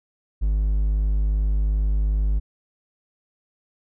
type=tone; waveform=triangle; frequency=51.3 Hz; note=G#1; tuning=21 cents flat; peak=-16 dBFS; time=0.41-2.4 s; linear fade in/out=20 ms; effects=none